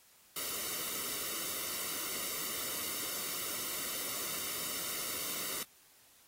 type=noise with comb filter; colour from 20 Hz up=white; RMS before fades=-38 dBFS; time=0.36-5.63 s; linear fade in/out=2 ms; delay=1.2 ms; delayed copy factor=-0.7; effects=white hiss -63 dBFS RMS until 6.27 s + AAC 48 kbps